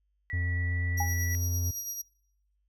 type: tone with pitch glide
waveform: sine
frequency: 1947 to 1959.4 Hz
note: B6 to B6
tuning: -25 to -14 cents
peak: -35 dBFS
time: 0.3-1.35 s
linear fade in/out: 0 ms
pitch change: +11 cents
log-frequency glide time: 0.56-0.79 s
type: tone with vibrato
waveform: triangle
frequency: 87.31 Hz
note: F2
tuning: in tune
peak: -25 dBFS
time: 0.33-1.71 s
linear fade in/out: 5 ms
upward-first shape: triangle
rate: 8.2 Hz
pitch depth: 12 cents each way
type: tone with tremolo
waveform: 30% pulse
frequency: 5740 Hz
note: F8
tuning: 47 cents sharp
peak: -28 dBFS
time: 0.97-2.02 s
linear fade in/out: 10 ms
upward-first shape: sine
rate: 8.9 Hz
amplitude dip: 45%
type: tone with exponential decay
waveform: sine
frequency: 815 Hz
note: G#5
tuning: 33 cents flat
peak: -25 dBFS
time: 1-1.15 s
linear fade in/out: 5 ms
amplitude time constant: 32 ms
effects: noise-tail reverb RT60 0.7 s tail -25 dB re dry + added 50 Hz sine -70 dBFS peak until 2.68 s